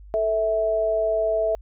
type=tone pair together; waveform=sine; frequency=439.8 / 653 Hz; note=A4 / E5; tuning=-1 / -17 cents; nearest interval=perfect fifth; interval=684 cents; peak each=-26 / -20 dBFS; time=0.14-1.55 s; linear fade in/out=0 ms; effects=added 50 Hz sine -41 dBFS peak until 1.61 s